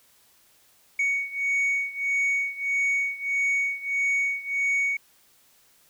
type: beating tone pair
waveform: sine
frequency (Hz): 2232 / 2233.6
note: C#7 / C#7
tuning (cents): +11 / +13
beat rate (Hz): 1.6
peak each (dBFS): -23 / -25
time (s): 0.99-4.97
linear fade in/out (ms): 5
effects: tanh soft clip ceiling -20 dBFS + white hiss -60 dBFS RMS until 5.89 s